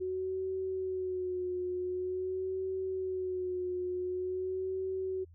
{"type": "tone with vibrato", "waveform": "sine", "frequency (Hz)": 370, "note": "F#4", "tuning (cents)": 0, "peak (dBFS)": -32, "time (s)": [0, 5.25], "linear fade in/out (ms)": 20, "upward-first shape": "sine", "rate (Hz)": 0.46, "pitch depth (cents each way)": 37, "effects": ["added 84 Hz sine -53 dBFS peak until 5.34 s"]}